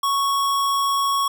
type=tone; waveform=square; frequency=1108.7 Hz; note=C#6; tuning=in tune; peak=-19 dBFS; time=0.03-1.28 s; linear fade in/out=5 ms; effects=none